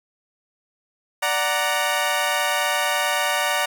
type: chord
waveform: 15% pulse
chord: D augmented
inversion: none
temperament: equal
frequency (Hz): 587.3 / 740 / 932.3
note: D5 / F#5 / A#5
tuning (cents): 0 / 0 / 0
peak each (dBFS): -18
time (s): 1.22-3.66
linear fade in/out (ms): 10
effects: 8-bit